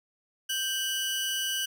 sawtooth tone pair together, 1568 / 2955 Hz, G6 / F#7, 0 / -3 cents, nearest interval major seventh, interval 1097 cents, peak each -31 / -26 dBFS, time 0.49-1.66 s, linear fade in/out 10 ms, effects none

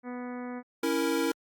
harmonic tone, 246.9 Hz, B3, in tune, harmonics 1 / 2 / 3 / 4 / 5 / 6 / 7 / 8 / 9, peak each -36 / -42 / -46 / -48 / -50 / -52 / -53 / -54 / -55 dBFS, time 0.03-0.63 s, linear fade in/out 50 ms
square chord, A# diminished, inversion first, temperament equal, 277.2 / 329.6 / 466.2 Hz, C#4 / E4 / A#4, 0 / 0 / 0 cents, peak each -32 / -30 / -31 dBFS, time 0.83-1.32 s, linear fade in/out 5 ms
effects Opus 48 kbps

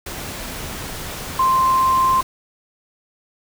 sine tone in noise, 1046.5 Hz, C6, in tune, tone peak -13 dBFS, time 1.39-2.21 s, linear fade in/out 5 ms, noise pink, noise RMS -30 dBFS, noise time 0.06-2.23 s, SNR +14 dB, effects none

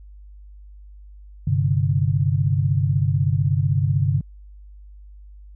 sine chord, G suspended fourth, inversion none, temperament equal, 98 / 130.81 / 146.83 Hz, G2 / C3 / D3, 0 / 0 / 0 cents, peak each -21 dBFS, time 1.47-4.21 s, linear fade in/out 5 ms, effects added 50 Hz sine -40 dBFS peak until 5.55 s

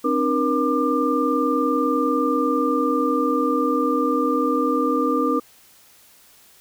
sine tone cluster, 263.5 / 303.6 / 475.8 / 1194 Hz, C4 / D#4 / A#4 / D6, +12 / -42 / +35 / +28 cents, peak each -23 dBFS, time 0.04-5.4 s, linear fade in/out 10 ms, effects white hiss -52 dBFS RMS until 6.6 s

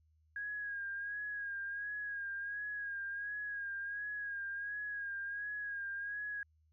sine tone with vibrato, 1639 Hz, G#6, 23 cents flat, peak -38 dBFS, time 0.36-6.43 s, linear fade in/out 2 ms, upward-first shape sine, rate 1.4 Hz, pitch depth 44 cents each way, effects added 78 Hz sine -68 dBFS peak until 6.72 s

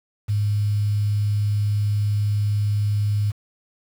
sine tone with quantisation, 103.6 Hz, G#2, 4 cents flat, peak -18 dBFS, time 0.28-3.32 s, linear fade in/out 20 ms, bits 7, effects none

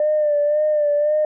sine tone with vibrato, 597 Hz, D5, 28 cents sharp, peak -14 dBFS, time 0-1.25 s, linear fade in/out 2 ms, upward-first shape sine, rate 1.9 Hz, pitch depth 41 cents each way, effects tanh soft clip ceiling -10 dBFS

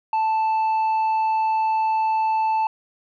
sine tone with tanh clipping, 880 Hz, A5, in tune, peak -19 dBFS, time 0.13-2.67 s, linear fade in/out 2 ms, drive 4 dB, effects none

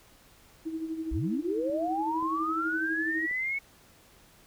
sine tone with tremolo, 321.6 Hz, E4, 43 cents flat, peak -29 dBFS, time 0.65-3.27 s, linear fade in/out 20 ms, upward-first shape sine, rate 12 Hz, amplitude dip 60%
sine linear sweep, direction up, 41.55 to 2221 Hz, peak -28 dBFS, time 1.11-3.59 s, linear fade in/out 10 ms
clicks, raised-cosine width 2 ms, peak -37 / -41 / -34 / -37 dBFS, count 4, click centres 1.698 / 1.88 / 2.227 / 3.312 s
effects pink hiss -58 dBFS RMS until 4.46 s

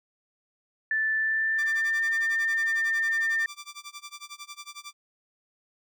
sine tone with pitch glide, 1759 to 1805.3 Hz, A6 to A6, -1 to +44 cents, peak -23 dBFS, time 0.91-3.46 s, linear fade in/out 2 ms, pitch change +45 cents, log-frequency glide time 1.15-2.06 s
10% pulse tone with tremolo, 1174.7 Hz, D6, in tune, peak -29 dBFS, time 1.58-4.93 s, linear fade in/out 10 ms, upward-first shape sine, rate 11 Hz, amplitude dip 95%
effects none

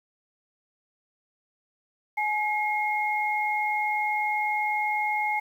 sine tone pair together, 844 / 2148 Hz, G#5 / C7, +28 / +45 cents, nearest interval octave + major third, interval 1617 cents, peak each -26 / -27 dBFS, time 2.17-5.4 s, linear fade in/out 10 ms, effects 9-bit

